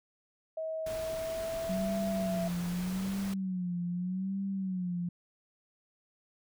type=tone with pitch glide; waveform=sine; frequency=639 to 667.7 Hz; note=D#5 to E5; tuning=+46 to +22 cents; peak=-33 dBFS; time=0.57-2.48 s; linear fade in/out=5 ms; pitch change=+76 cents; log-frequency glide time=0.87-1.97 s
type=noise; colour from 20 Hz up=pink; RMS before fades=-44 dBFS; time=0.86-3.34 s; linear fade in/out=5 ms
type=tone with vibrato; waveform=sine; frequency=185 Hz; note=F#3; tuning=in tune; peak=-31 dBFS; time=1.69-5.09 s; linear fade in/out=5 ms; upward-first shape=sine; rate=0.82 Hz; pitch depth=100 cents each way
effects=none